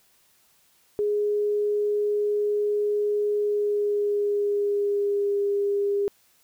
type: tone with pitch glide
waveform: sine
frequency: 415.3 to 403.7 Hz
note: G#4 to G#4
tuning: 0 to -49 cents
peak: -21 dBFS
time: 0.99-6.08 s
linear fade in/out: 0 ms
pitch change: -49 cents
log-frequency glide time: 3.37-5.39 s
effects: white hiss -62 dBFS RMS until 6.43 s